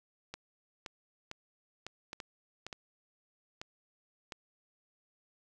clicks, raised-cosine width 0.2 ms, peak -24 dBFS, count 10, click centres 0.34 / 0.862 / 1.314 / 1.866 / 2.131 / 2.202 / 2.666 / 2.728 / 3.615 / 4.322 s, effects none

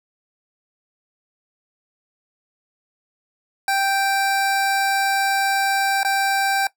25% pulse tone with dropouts, 784 Hz, G5, in tune, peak -14 dBFS, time 3.68-6.67 s, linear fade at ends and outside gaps 2 ms, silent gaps 6.032-6.048 s, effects noise-tail reverb RT60 0.1 s tail -18 dB re dry

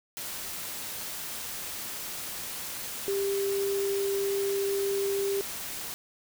sine tone in noise, 396 Hz, G4, 18 cents sharp, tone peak -26 dBFS, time 3.08-5.41 s, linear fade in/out 0 ms, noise white, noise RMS -37 dBFS, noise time 0.17-5.94 s, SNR +8 dB, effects none

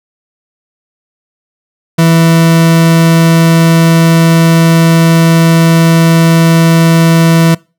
40% pulse tone, 164.81 Hz, E3, in tune, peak -3 dBFS, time 1.98-7.55 s, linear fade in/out 10 ms, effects noise-tail reverb RT60 0.3 s tail -24 dB re dry

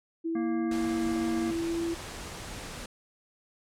sine tone with pitch glide, 329.3 to 335.6 Hz, E4 to E4, -2 to +31 cents, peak -28 dBFS, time 0.24-1.95 s, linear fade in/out 20 ms, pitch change +33 cents, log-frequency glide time 1.36-1.74 s
harmonic tone, 233.1 Hz, A#3, in tune, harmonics 1 / 3 / 5 / 7 / 9, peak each -31 / -41 / -45 / -48 / -50 dBFS, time 0.35-1.51 s, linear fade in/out 5 ms
pink low-pass noise, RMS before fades -41 dBFS, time 0.71-2.86 s, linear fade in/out 5 ms, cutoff 10000 Hz, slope 24 dB/octave
effects none

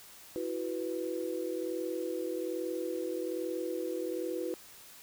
sine chord, E suspended second, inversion none, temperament just, 329.6 / 370.8 / 494.4 Hz, E4 / F#4 / B4, 0 / +4 / +2 cents, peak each -37 / -37 / -37 dBFS, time 0.36-4.54 s, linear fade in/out 0 ms, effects white hiss -53 dBFS RMS until 5.02 s

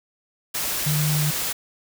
sine tone in noise, 150.9 Hz, D3, 47 cents sharp, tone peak -20 dBFS, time 0.86-1.31 s, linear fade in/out 10 ms, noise white, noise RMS -26 dBFS, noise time 0.54-1.53 s, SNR +3 dB, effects none

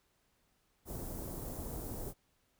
pink band-stop noise, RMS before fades -42 dBFS, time 0.85-2.14 s, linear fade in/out 50 ms, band 630 to 11000 Hz, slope 12 dB/octave, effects pink hiss -75 dBFS RMS until 2.59 s

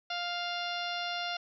harmonic tone with a mistuned harmonic, 700 Hz, F5, 4 cents sharp, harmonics 1 / 2 / 3 / 4 / 5 / 6 / 7 / 8, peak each -37 / -39 / -44 / -40 / -41 / -43 / -47 / -47 dBFS, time 0.1-1.37 s, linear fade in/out 5 ms, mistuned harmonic 8, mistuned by -19 cents, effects none

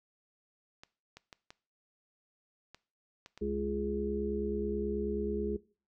clicks, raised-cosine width 0.2 ms, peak -31 dBFS, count 7, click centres 0.835 / 1.17 / 1.328 / 1.505 / 2.746 / 3.261 / 3.376 s
harmonic tone, 69.3 Hz, C#2, in tune, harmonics 1 / 3 / 5 / 6, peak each -40 / -36 / -38 / -34 dBFS, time 3.41-5.57 s, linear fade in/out 10 ms
effects noise-tail reverb RT60 0.4 s tail -20 dB re dry

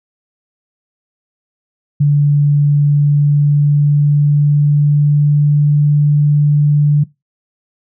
sine tone with pitch glide, 145.2 to 147.06 Hz, D3 to D3, -19 to +3 cents, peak -7 dBFS, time 2-7.04 s, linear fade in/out 10 ms, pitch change +22 cents, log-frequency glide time 2.71-5.88 s, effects noise-tail reverb RT60 0.2 s tail -20 dB re dry

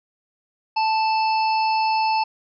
harmonic tone with a mistuned harmonic, 880 Hz, A5, in tune, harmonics 1 / 3 / 5 / 6, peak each -18 / -28 / -32 / -34 dBFS, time 0.76-2.24 s, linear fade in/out 10 ms, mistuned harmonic 6, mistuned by -34 cents, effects none

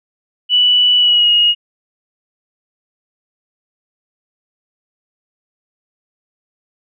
sine tone with pitch glide, 2960 to 2876 Hz, F#7 to F#7, 0 to -50 cents, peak -8 dBFS, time 0.49-1.55 s, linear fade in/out 50 ms, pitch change -50 cents, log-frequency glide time 0.97-1.31 s, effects none

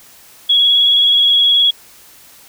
sine tone with vibrato, 3335 Hz, G#7, 7 cents sharp, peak -8 dBFS, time 0.49-1.71 s, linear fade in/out 10 ms, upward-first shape sine, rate 19 Hz, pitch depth 24 cents each way, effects white hiss -43 dBFS RMS until 2.48 s

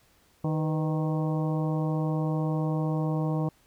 harmonic tone with a mistuned harmonic, 155.56 Hz, D#3, in tune, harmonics 1 / 2 / 3 / 4 / 5 / 6 / 7, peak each -26 / -32 / -36 / -38 / -40 / -42 / -43 dBFS, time 0.44-3.49 s, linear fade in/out 5 ms, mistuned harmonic 3, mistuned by +88 cents, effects pink hiss -63 dBFS RMS until 3.66 s

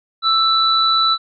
sine tone pair together, 1323 / 3965 Hz, E6 / B7, +6 / +6 cents, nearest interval octave + perfect fifth, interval 1900 cents, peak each -15 dBFS, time 0.22-1.18 s, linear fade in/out 50 ms, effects none

